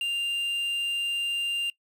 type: tone with quantisation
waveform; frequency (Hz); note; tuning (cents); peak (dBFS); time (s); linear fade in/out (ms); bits
triangle; 2794; F7; 0; -24; 0.01-1.7; 2; 8
effects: noise-tail reverb RT60 0.1 s tail -22 dB re dry